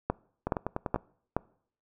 two click trains, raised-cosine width 1 ms, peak -16 / -12 dBFS, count 6 / 4, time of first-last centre 0.47-0.96 / 0.1-1.366 s, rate 10.2 / 2.37 Hz, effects noise-tail reverb RT60 0.6 s tail -24 dB re dry

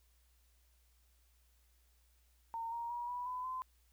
sine tone with pitch steps, 915 / 936.4 / 958.3 / 980.7 / 1003.6 / 1027.1 Hz, A#5 / A#5 / A#5 / B5 / B5 / C6, -32 / +8 / +48 / -12 / +28 / -32 cents, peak -38 dBFS, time 2.54-3.62 s, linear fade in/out 0 ms, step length 180 ms, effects added 60 Hz sine -68 dBFS peak until 3.92 s + white hiss -75 dBFS RMS until 3.92 s

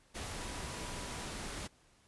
sine tone in noise, 979 Hz, B5, 15 cents flat, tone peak -52 dBFS, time 0.37-1.27 s, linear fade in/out 20 ms, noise pink, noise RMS -42 dBFS, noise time 0.14-1.68 s, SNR -13 dB, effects pink hiss -67 dBFS RMS until 2.07 s + resampled to 24000 Hz

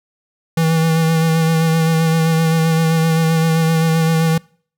square tone with vibrato, 162.3 Hz, E3, 27 cents flat, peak -13 dBFS, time 0.57-4.38 s, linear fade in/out 5 ms, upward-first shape sine, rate 7.7 Hz, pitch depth 24 cents each way, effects noise-tail reverb RT60 0.5 s tail -25 dB re dry

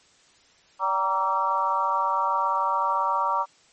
harmonic tone with a mistuned harmonic, 192.7 Hz, G3, 29 cents flat, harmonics 3 / 4 / 5 / 6 / 7, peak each -33 / -32 / -24 / -25 / -33 dBFS, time 0.79-3.46 s, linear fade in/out 50 ms, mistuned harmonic 5, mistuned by -46 cents, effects white hiss -58 dBFS RMS until 3.72 s + MP3 32 kbps

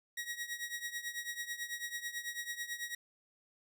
sawtooth tone with tremolo, 1900 Hz, A#6, 33 cents sharp, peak -32 dBFS, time 0.17-2.95 s, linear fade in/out 5 ms, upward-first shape triangle, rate 9.1 Hz, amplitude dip 85%, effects none

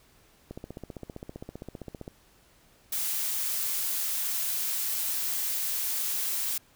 click train, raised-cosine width 2 ms, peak -25 dBFS, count 25, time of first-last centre 0.51-2.079 s, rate 15.3 Hz
blue noise, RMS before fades -30 dBFS, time 2.92-6.58 s, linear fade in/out 5 ms
effects pink hiss -61 dBFS RMS until 6.75 s

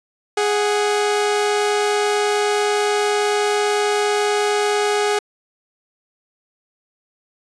sawtooth tone pair together, 415.3 / 741.3 Hz, G#4 / F#5, 0 / +3 cents, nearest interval minor seventh, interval 1003 cents, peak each -13 / -21 dBFS, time 0.37-5.19 s, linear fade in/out 5 ms, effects resampled to 22050 Hz

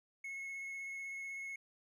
triangle tone with vibrato, 2182 Hz, C#7, 28 cents flat, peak -40 dBFS, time 0.24-1.56 s, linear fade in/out 5 ms, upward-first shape sine, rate 16 Hz, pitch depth 12 cents each way, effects none

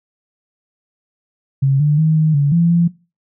sine tone with pitch steps, 136.4 / 148.5 / 157.6 / 156.4 / 142.9 / 169.2 / 170.8 Hz, C#3 / D3 / D#3 / D#3 / D3 / E3 / F3, -28 / +20 / +23 / +9 / -47 / +45 / -38 cents, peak -10 dBFS, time 1.62-2.88 s, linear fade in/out 10 ms, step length 180 ms, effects noise-tail reverb RT60 0.3 s tail -20 dB re dry

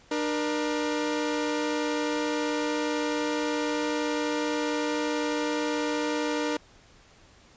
sawtooth tone pair together, 299.7 / 475.7 Hz, D4 / A#4, +35 / +35 cents, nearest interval minor sixth, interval 800 cents, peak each -24 / -26 dBFS, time 0.11-6.57 s, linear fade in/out 5 ms, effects pink hiss -56 dBFS RMS until 7.56 s + resampled to 16000 Hz

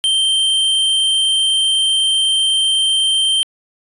square tone, 3136 Hz, G7, in tune, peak -13 dBFS, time 0.04-3.43 s, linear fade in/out 0 ms, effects resampled to 24000 Hz

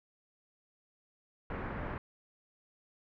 pink low-pass noise, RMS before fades -39 dBFS, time 1.5-1.98 s, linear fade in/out 2 ms, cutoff 1900 Hz, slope 24 dB/octave, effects none

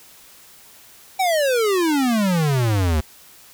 square exponential sweep, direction down, 781 to 73.42 Hz, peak -17 dBFS, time 1.19-3.01 s, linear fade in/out 10 ms, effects white hiss -47 dBFS RMS until 3.53 s

